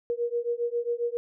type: beating tone pair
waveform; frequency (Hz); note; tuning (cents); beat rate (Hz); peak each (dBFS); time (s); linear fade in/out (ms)
sine; 471.4 / 478.8; A#4 / A#4; +19 / +46; 7.4; -29; 0.1-1.17; 0
effects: none